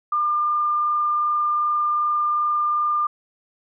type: tone with frequency modulation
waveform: sine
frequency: 1200 Hz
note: D6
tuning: 37 cents sharp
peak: -18 dBFS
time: 0.12-3.07 s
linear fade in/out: 5 ms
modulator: 22.6 Hz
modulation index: 0.28
effects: none